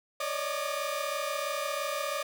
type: tone cluster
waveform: sawtooth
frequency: 560 / 586 / 623 / 1206 Hz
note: C#5 / D5 / D#5 / D6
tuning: +18 / -4 / +2 / +46 cents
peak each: -32 / -33 / -34 / -32 dBFS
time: 0.2-2.23 s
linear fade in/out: 5 ms
effects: none